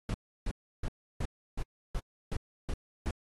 brown noise bursts, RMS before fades -32 dBFS, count 9, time 0.09-3.109 s, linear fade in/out 2 ms, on 51 ms, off 320 ms, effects AAC 32 kbps

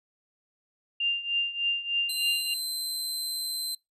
sine tone with tremolo, 2794 Hz, F7, in tune, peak -22 dBFS, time 1-2.54 s, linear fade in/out 5 ms, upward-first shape triangle, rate 3.3 Hz, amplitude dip 85%
sawtooth tone, 4089 Hz, C8, 41 cents flat, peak -27 dBFS, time 2.09-3.75 s, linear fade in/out 5 ms
effects noise-tail reverb RT60 0.2 s tail -26 dB re dry + resampled to 32000 Hz

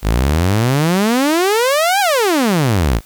sawtooth exponential two-way sweep, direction up then down, 49 to 830.6 to 49 Hz, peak -8 dBFS, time 0.02-3.01 s, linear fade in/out 50 ms, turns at 2 s, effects white hiss -46 dBFS RMS until 3.05 s

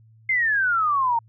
sine exponential sweep, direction down, 2126 to 904 Hz, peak -18 dBFS, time 0.29-1.19 s, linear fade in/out 5 ms, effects added 111 Hz sine -50 dBFS peak until 1.28 s

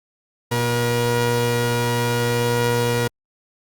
sawtooth tone pair together, 119.7 / 478.1 Hz, A#2 / A#4, +46 / +44 cents, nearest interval 2 octaves, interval 2398 cents, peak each -17 dBFS, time 0.51-3.08 s, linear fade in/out 10 ms, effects Opus 48 kbps

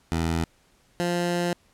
15% pulse tone pair in turn, 82.41 / 174.62 Hz, E2 / F3, 0 / 0 cents, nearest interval octave + minor second, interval 1300 cents, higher second, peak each -17 dBFS, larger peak neither, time 0.12-0.44 / 1-1.53 s, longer second, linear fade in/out 0 ms, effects pink hiss -62 dBFS RMS until 1.73 s + low-pass 11000 Hz 12 dB/octave

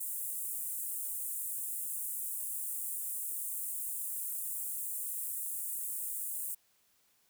pink high-pass noise, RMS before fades -38 dBFS, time 0-6.55 s, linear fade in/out 10 ms, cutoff 8300 Hz, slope 48 dB/octave, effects white hiss -71 dBFS RMS until 7.29 s

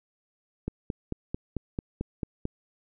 click train, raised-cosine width 3 ms, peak -17 dBFS, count 9, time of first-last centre 0.68-2.454 s, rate 4.51 Hz, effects none

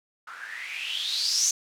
violet noise with low-pass filter sweep, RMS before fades -29 dBFS, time 0.27-1.51 s, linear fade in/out 5 ms, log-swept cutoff 1300 to 6500 Hz, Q 8.7, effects none

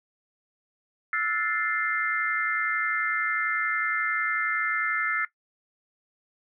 sine chord, F major seventh, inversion third, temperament equal with one note detuned, 1318.5 / 1429.6 / 1760 / 2093 Hz, E6 / F6 / A6 / C7, 0 / +40 / 0 / 0 cents, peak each -30 / -31 / -29 / -29 dBFS, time 1.13-5.25 s, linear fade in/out 2 ms, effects noise-tail reverb RT60 0.1 s tail -17 dB re dry

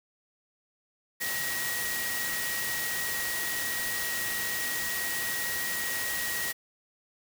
sine tone in noise, 1900 Hz, A#6, 33 cents sharp, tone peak -33 dBFS, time 1.2-6.53 s, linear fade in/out 20 ms, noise white, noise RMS -33 dBFS, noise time 1.2-6.53 s, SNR -3 dB, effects none

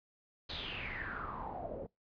pink noise with low-pass filter sweep, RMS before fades -42 dBFS, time 0.49-1.87 s, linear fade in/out 10 ms, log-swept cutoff 4100 to 470 Hz, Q 6.9, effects noise-tail reverb RT60 0.2 s tail -25 dB re dry + resampled to 11025 Hz

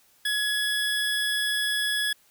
square tone pair together, 1686 / 3372 Hz, G#6 / G#7, +26 / +26 cents, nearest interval octave, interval 1200 cents, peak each -27 / -28 dBFS, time 0.25-2.13 s, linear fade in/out 5 ms, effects white hiss -61 dBFS RMS until 2.3 s

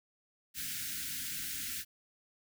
white band-stop noise, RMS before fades -39 dBFS, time 0.54-1.85 s, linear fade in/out 50 ms, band 320 to 1400 Hz, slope 96 dB/octave, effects none

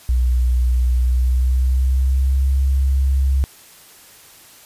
sine tone with pitch glide, 61.74 to 67.33 Hz, B1 to C#2, 0 to -50 cents, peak -13 dBFS, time 0.09-3.44 s, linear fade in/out 0 ms, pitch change +150 cents, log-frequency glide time 0.97-2.48 s, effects white hiss -45 dBFS RMS until 4.65 s + resampled to 32000 Hz

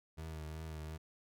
30% pulse tone with vibrato, 78.6 Hz, D#2, 18 cents sharp, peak -40 dBFS, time 0.17-0.98 s, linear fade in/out 20 ms, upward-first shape triangle, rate 2.7 Hz, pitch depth 46 cents each way, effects none

